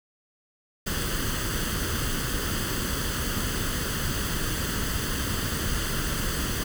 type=noise with comb filter; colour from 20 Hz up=pink; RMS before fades=-28 dBFS; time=0.86-6.64 s; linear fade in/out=10 ms; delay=0.64 ms; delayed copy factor=+0.65; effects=none